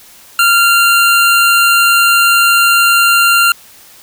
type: tone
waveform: 25% pulse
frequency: 1387 Hz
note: F6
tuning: 12 cents flat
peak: -3 dBFS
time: 0.39-3.52 s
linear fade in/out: 2 ms
effects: white hiss -40 dBFS RMS until 4.02 s